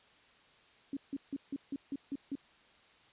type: tone bursts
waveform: sine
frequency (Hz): 277.2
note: C#4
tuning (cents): 0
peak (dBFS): -34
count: 8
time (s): 0.93-2.354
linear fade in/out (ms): 2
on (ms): 38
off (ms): 160
effects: white hiss -63 dBFS RMS until 3.12 s + resampled to 8000 Hz